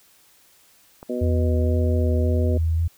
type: click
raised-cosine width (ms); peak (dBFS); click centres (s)
1; -24; 1.029
type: harmonic tone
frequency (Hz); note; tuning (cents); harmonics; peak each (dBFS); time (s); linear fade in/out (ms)
123.47; B2; 0; 2 / 3 / 4 / 5; -27 / -29 / -30 / -31; 1.09-2.58; 10
type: tone with vibrato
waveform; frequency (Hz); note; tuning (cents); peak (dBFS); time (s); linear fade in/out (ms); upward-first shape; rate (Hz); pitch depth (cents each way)
sine; 82.41; E2; 0; -18; 1.21-2.88; 10; square; 1.9; 24
effects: white hiss -56 dBFS RMS until 2.97 s